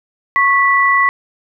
sine tone pair together, 1102 / 1967.9 Hz, C#6 / B6, -11 / -7 cents, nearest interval minor seventh, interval 1004 cents, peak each -12 dBFS, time 0.36-1.09 s, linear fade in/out 0 ms, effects none

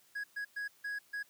triangle tone bursts at uneven times, 1661.2 Hz, G#6, in tune, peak -34 dBFS, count 5, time 0.15-0.24 / 0.36-0.45 / 0.56-0.68 / 0.84-0.99 / 1.13-1.23 s, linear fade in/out 10 ms, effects white hiss -66 dBFS RMS until 1.29 s + high-pass 80 Hz 12 dB/octave

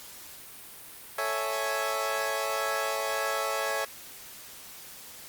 20% pulse chord, A major seventh, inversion none, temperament equal, 440 / 554.4 / 659.3 / 830.6 Hz, A4 / C#5 / E5 / G#5, 0 / 0 / 0 / 0 cents, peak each -31 / -27 / -28 / -31 dBFS, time 1.18-3.85 s, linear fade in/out 5 ms, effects white hiss -46 dBFS RMS until 5.28 s + Opus 48 kbps

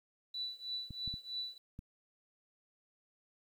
sine tone with tremolo, 3964 Hz, B7, 6 cents sharp, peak -35 dBFS, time 0.34-1.58 s, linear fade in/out 5 ms, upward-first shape triangle, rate 3.1 Hz, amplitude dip 95%
clicks, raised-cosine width 5 ms, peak -33 dBFS, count 4, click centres 0.907 / 1.077 / 1.14 / 1.791 s
effects 11-bit

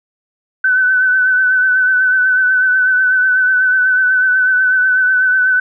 sine tone with vibrato, 1512 Hz, F#6, 37 cents sharp, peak -9 dBFS, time 0.64-5.6 s, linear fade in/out 5 ms, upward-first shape triangle, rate 8.1 Hz, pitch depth 39 cents each way, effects none

